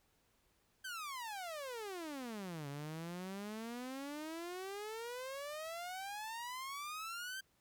sawtooth exponential two-way sweep, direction down then up, 1581 to 139 to 1581 Hz, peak -39 dBFS, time 0.84-7.41 s, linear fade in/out 10 ms, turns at 2.68 s, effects pink hiss -75 dBFS RMS until 7.6 s

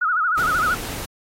sine tone with vibrato, 1358 Hz, F6, 49 cents flat, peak -17 dBFS, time 0.01-0.75 s, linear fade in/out 10 ms, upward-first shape sine, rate 13 Hz, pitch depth 150 cents each way
pink noise, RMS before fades -31 dBFS, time 0.37-1.06 s, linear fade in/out 10 ms
effects AAC 48 kbps

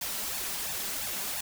white noise with flanger, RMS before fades -34 dBFS, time 0.01-1.41 s, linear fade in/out 5 ms, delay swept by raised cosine 1.1 to 5.2 ms, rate 2.9 Hz, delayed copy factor +0.85, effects none

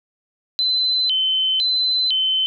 sine tone with vibrato, 3520 Hz, A7, in tune, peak -16 dBFS, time 0.59-2.46 s, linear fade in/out 0 ms, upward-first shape square, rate 0.99 Hz, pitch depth 240 cents each way, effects none

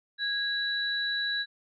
sine tone pair together, 1648 / 3934 Hz, G#6 / B7, -14 / -7 cents, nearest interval octave + minor third, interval 1507 cents, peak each -30 / -30 dBFS, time 0.18-1.46 s, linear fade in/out 50 ms, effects none

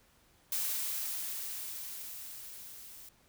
blue noise with level ramp, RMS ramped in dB -33 to -51 dBFS, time 0.52-3.09 s, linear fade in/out 2 ms, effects pink hiss -66 dBFS RMS until 3.28 s

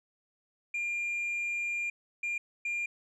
sine tone bursts at uneven times, 2400 Hz, D7, 37 cents sharp, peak -28 dBFS, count 3, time 0.74-1.9 / 2.23-2.38 / 2.65-2.86 s, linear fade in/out 5 ms, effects tanh soft clip ceiling -29 dBFS

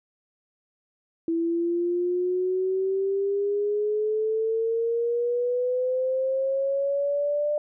sine exponential sweep, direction up, 329.6 to 597 Hz, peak -22 dBFS, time 1.28-7.58 s, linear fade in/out 2 ms, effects none

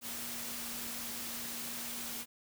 sine tone in noise, 236.2 Hz, A#3, 23 cents sharp, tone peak -50 dBFS, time 0.01-2.26 s, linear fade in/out 50 ms, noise white, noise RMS -41 dBFS, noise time 0.01-2.26 s, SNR -12 dB, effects none

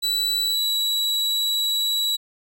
40% pulse tone with pitch glide, 3951 to 3906 Hz, B7 to B7, 0 to -20 cents, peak -19 dBFS, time 0.02-2.17 s, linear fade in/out 20 ms, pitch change -20 cents, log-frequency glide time 0.42-0.77 s, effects none

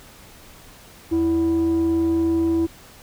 sine tone pair together, 82.41 / 329.6 Hz, E2 / E4, 0 / 0 cents, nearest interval 2 octaves, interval 2400 cents, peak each -26 / -15 dBFS, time 1.11-2.67 s, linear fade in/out 20 ms, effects tanh soft clip ceiling -15 dBFS + pink hiss -46 dBFS RMS until 3.02 s

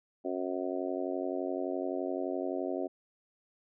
harmonic tone, 91.7 Hz, F#2, 15 cents flat, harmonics 3 / 4 / 5 / 6 / 7 / 8, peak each -37 / -36 / -42 / -40 / -38 / -44 dBFS, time 0.24-2.88 s, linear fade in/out 20 ms, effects none

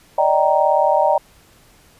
sine chord, Eb major seventh, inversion third, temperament just, 583.4 / 622.3 / 777.8 / 933.4 Hz, D5 / Eb5 / G5 / Bb5, -12 / 0 / -14 / +2 cents, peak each -18 dBFS, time 0.18-1.18 s, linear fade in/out 5 ms, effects pink hiss -51 dBFS RMS until 1.99 s + resampled to 32000 Hz

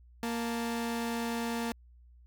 sawtooth tone pair together, 233.1 / 882.5 Hz, A#3 / A5, 0 / +5 cents, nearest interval octave + major seventh, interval 2305 cents, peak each -28 / -37 dBFS, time 0.23-1.72 s, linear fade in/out 0 ms, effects added 60 Hz sine -54 dBFS peak until 2.26 s

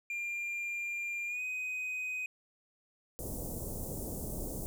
triangle tone with pitch glide, 2394 to 2506 Hz, D7 to D#7, +33 to +12 cents, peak -33 dBFS, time 0.1-2.26 s, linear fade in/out 2 ms, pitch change +79 cents, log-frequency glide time 1.27-1.42 s
pink band-stop noise, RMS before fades -39 dBFS, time 3.19-4.66 s, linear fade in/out 0 ms, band 640 to 7800 Hz, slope 24 dB/octave
effects none

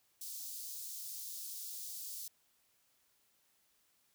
white high-pass noise, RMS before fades -45 dBFS, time 0.21-2.28 s, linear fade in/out 5 ms, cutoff 4400 Hz, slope 24 dB/octave, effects white hiss -74 dBFS RMS until 4.14 s

